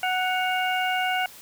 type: harmonic tone with a mistuned harmonic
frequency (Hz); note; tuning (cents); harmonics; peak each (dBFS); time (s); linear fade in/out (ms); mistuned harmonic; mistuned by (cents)
740; F#5; 0; 1 / 2 / 3 / 4; -25 / -28 / -30 / -31; 0.03-1.26; 2; 4; -84
effects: white hiss -46 dBFS RMS until 1.41 s